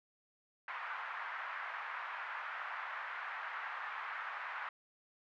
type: band-pass noise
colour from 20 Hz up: white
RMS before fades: -43 dBFS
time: 0.68-4.69 s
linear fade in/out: 2 ms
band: 900 to 1800 Hz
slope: 24 dB/octave
effects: none